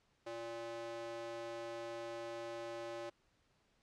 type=tone with high-pass filter; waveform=square; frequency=116.1 Hz; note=A#2; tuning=7 cents flat; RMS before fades=-45 dBFS; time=0.26-3.1 s; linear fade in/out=10 ms; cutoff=470 Hz; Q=3.3; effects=pink hiss -75 dBFS RMS until 3.82 s + low-pass 6000 Hz 12 dB/octave